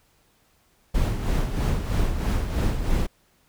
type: noise with tremolo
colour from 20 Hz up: brown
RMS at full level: -21 dBFS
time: 0.94-3.07 s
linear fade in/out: 10 ms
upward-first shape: sine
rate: 3.1 Hz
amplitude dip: 55%
effects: pink hiss -63 dBFS RMS until 3.48 s